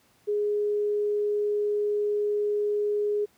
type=tone; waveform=sine; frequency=415.3 Hz; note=G#4; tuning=in tune; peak=-23 dBFS; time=0.27-3.26 s; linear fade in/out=20 ms; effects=pink hiss -63 dBFS RMS until 3.37 s + high-pass 80 Hz 12 dB/octave